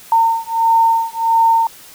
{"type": "beating tone pair", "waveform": "sine", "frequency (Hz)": [910, 911.5], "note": ["A#5", "A#5"], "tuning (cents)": [-42, -39], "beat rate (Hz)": 1.5, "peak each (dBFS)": -14, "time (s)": [0.12, 1.67], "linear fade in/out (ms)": 2, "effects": ["white hiss -40 dBFS RMS until 1.94 s"]}